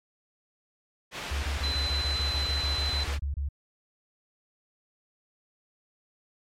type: low-pass noise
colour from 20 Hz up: white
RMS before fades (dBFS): -37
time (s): 1.11-3.19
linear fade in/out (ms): 50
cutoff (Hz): 3100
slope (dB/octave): 12
type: tone bursts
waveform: sine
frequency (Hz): 70.4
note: C#2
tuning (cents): +27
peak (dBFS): -27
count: 15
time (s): 1.31-3.488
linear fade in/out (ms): 5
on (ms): 120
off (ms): 27
type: tone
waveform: sine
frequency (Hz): 4036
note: B7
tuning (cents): +37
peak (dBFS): -29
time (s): 1.63-3.04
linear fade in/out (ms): 10
effects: MP3 64 kbps